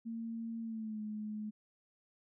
sine tone with pitch glide, 228.2 to 212.9 Hz, A#3 to G#3, -37 to +43 cents, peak -38 dBFS, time 0.05-1.51 s, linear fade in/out 20 ms, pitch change -120 cents, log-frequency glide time 0.61-1.01 s, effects none

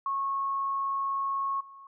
sine tone with level steps, 1096 Hz, C#6, 20 cents flat, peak -27 / -46 dBFS, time 0.06-1.87 s, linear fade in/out 2 ms, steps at 1.6 s, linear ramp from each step 10 ms, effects none

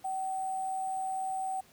sine tone with sample-and-hold, 762 Hz, G5, 49 cents flat, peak -31 dBFS, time 0.04-1.61 s, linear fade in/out 10 ms, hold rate 8820 Hz, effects pink hiss -60 dBFS RMS until 1.72 s + high-pass 80 Hz 12 dB/octave

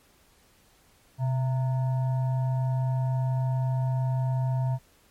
sine tone with frequency modulation, 128.1 Hz, C3, 36 cents flat, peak -23 dBFS, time 1.18-4.79 s, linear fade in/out 50 ms, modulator 794 Hz, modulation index 0.32, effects pink hiss -61 dBFS RMS until 5.1 s + MP3 64 kbps

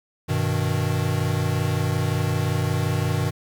square chord, G augmented, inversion none, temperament equal, 98 / 123.47 / 155.56 Hz, G2 / B2 / D#3, 0 / 0 / 0 cents, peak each -26 dBFS, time 0.28-3.31 s, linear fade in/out 20 ms, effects 9-bit

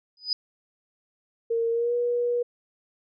sine tone with exponential growth, 4978 Hz, D#8, in tune, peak -19 dBFS, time 0.17-0.33 s, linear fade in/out 2 ms, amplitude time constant 33 ms
sine tone with pitch glide, 460.6 to 482.1 Hz, A#4 to B4, -21 to -42 cents, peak -22 dBFS, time 1.5-2.43 s, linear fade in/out 10 ms, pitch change +79 cents, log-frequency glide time 1.71-1.94 s
effects none

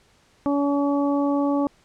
harmonic tone, 283.9 Hz, C#4, 41 cents sharp, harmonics 1 / 2 / 3 / 4, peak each -20 / -26 / -30 / -32 dBFS, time 0.46-1.67 s, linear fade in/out 0 ms, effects pink hiss -59 dBFS RMS until 1.84 s + low-pass 8000 Hz 12 dB/octave

